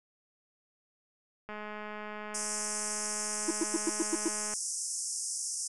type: click train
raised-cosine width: 0.5 ms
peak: -27 dBFS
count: 644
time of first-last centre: 1.49-4.537 s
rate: 211 Hz
type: band-pass noise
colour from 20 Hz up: white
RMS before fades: -36 dBFS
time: 2.34-5.68 s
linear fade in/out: 10 ms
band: 5200 to 10000 Hz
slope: 96 dB/octave
type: tone bursts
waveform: triangle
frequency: 329.6 Hz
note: E4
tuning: in tune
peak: -24 dBFS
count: 7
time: 3.48-4.283 s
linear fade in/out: 5 ms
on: 29 ms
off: 100 ms
effects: none